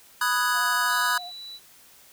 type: chord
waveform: square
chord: G# minor seventh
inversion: first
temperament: equal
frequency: 987.8 / 1244.5 / 1480 / 1661.2 Hz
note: B5 / D#6 / F#6 / G#6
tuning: 0 / 0 / 0 / 0 cents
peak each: -28 dBFS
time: 0.21-1.18 s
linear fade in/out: 5 ms
type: tone with vibrato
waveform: sine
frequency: 710 Hz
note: F5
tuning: 28 cents sharp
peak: -38 dBFS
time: 0.52-1.32 s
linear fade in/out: 50 ms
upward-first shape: sine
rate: 12 Hz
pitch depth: 32 cents each way
type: tone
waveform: sine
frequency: 3951 Hz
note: B7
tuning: in tune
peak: -37 dBFS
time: 0.88-1.6 s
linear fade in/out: 50 ms
effects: white hiss -53 dBFS RMS until 2.12 s

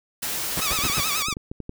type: noise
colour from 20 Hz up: white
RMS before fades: -28 dBFS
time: 0.22-1.23 s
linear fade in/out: 10 ms
type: noise bursts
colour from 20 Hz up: pink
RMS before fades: -27 dBFS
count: 4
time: 0.57-1.002 s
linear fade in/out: 0 ms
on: 33 ms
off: 100 ms
type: tone with vibrato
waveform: 10% pulse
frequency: 1210 Hz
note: D#6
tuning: 49 cents flat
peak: -16 dBFS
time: 0.61-1.34 s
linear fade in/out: 10 ms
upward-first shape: sine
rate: 9.2 Hz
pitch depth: 130 cents each way
type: clicks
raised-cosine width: 3 ms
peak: -20 dBFS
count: 10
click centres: 0.789 / 0.852 / 0.899 / 0.984 / 1.285 / 1.327 / 1.369 / 1.515 / 1.603 / 1.694 s
effects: none

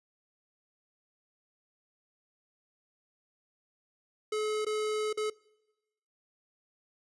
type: tone with dropouts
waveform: square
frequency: 428.2 Hz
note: A4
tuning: 47 cents flat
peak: -30 dBFS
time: 4.32-5.3 s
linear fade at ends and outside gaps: 5 ms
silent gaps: 4.649-4.665 / 5.129-5.173 s
effects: noise-tail reverb RT60 1.0 s tail -24 dB re dry + resampled to 24000 Hz

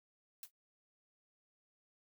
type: noise with exponential decay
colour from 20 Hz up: blue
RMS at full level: -43 dBFS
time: 0.43-0.51 s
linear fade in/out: 2 ms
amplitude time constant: 16 ms
effects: noise-tail reverb RT60 0.1 s tail -20 dB re dry

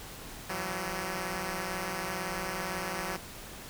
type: beating tone pair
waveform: 5% pulse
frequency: 170 / 188 Hz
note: F3 / F#3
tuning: -46 / +28 cents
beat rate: 18 Hz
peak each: -26 / -24 dBFS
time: 0.49-3.17 s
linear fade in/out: 10 ms
effects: pink hiss -45 dBFS RMS until 3.69 s

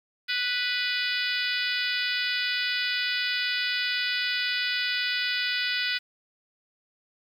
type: harmonic tone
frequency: 493.9 Hz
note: B4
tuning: in tune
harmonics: 3 / 4 / 5 / 6 / 7 / 8 / 9 / 10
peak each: -31 / -32 / -33 / -34 / -34 / -35 / -36 / -36 dBFS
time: 0.28-5.99 s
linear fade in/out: 20 ms
effects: 9-bit

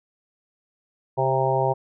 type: harmonic tone with a mistuned harmonic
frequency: 132.8 Hz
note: C3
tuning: 26 cents sharp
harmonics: 1 / 3 / 4 / 5 / 6 / 7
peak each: -26 / -26 / -26 / -26 / -26 / -26 dBFS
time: 1.17-1.74 s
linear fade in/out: 20 ms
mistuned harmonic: 3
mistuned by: -18 cents
effects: none

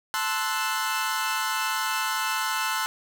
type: chord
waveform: sawtooth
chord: F# half-diminished seventh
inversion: first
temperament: equal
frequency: 880 / 1046.5 / 1318.5 / 1480 Hz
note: A5 / C6 / E6 / F#6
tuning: 0 / 0 / 0 / 0 cents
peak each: -27 dBFS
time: 0.14-2.86 s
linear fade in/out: 0 ms
effects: none

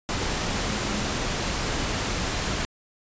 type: tone in noise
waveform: sine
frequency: 207.7 Hz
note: G#3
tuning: in tune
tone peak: -34 dBFS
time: 0.68-1.13 s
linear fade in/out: 0 ms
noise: pink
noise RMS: -27 dBFS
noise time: 0.09-2.65 s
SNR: -10 dB
effects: resampled to 16000 Hz

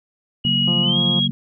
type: tone with pitch glide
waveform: sine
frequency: 2901 to 3294 Hz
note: F#7 to G#7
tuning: -35 to -15 cents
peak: -17 dBFS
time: 0.44-1.28 s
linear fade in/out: 20 ms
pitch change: +220 cents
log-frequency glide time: 0.82-0.98 s
type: chord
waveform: sine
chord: F# major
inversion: second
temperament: just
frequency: 138.75 / 185 / 231.2 Hz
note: C#3 / F#3 / A#3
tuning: +2 / 0 / -14 cents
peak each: -24 dBFS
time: 0.45-1.31 s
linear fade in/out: 0 ms
type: harmonic tone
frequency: 174.61 Hz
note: F3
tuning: in tune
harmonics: 1 / 2 / 3 / 4 / 5 / 6 / 7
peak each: -25 / -31 / -35 / -37 / -39 / -41 / -42 dBFS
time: 0.67-1.2 s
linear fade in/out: 10 ms
effects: none

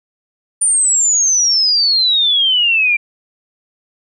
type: exponential sweep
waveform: sine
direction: down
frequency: 9290 to 2349 Hz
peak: -10 dBFS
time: 0.61-2.97 s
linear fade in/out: 10 ms
effects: none

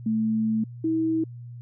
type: tone pair in turn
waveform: sine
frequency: 220 / 322 Hz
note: A3 / E4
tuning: 0 / -41 cents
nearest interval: perfect fifth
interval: 659 cents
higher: second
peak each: -21 dBFS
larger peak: neither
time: 0.06-0.64 / 0.84-1.24 s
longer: first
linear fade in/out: 5 ms
effects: added 120 Hz sine -37 dBFS peak until 1.61 s

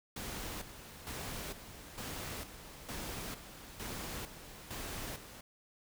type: noise with tremolo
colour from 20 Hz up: pink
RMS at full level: -42 dBFS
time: 0.16-5.41 s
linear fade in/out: 5 ms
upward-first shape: square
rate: 1.1 Hz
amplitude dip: 65%
effects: none

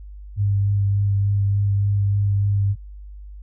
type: tone with vibrato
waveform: sine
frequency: 100.3 Hz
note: G2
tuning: 40 cents sharp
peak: -16 dBFS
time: 0.36-2.76 s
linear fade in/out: 50 ms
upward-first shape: sine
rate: 3.4 Hz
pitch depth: 14 cents each way
effects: added 50 Hz sine -35 dBFS peak until 3.42 s

